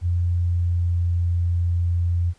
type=tone with pitch glide; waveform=sine; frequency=87.31 to 86.66 Hz; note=F2 to F2; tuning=0 to -13 cents; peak=-18 dBFS; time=0.01-2.34 s; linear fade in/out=50 ms; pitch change=-13 cents; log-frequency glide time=0.26-1.11 s; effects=pink hiss -58 dBFS RMS until 2.38 s + resampled to 22050 Hz